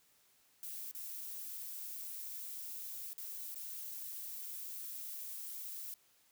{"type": "noise with dropouts", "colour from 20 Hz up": "violet", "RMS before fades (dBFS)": -45, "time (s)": [0.63, 5.94], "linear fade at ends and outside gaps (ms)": 0, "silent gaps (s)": [[0.912, 0.949], [3.132, 3.18], [3.545, 3.558]], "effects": ["white hiss -70 dBFS RMS until 6.31 s"]}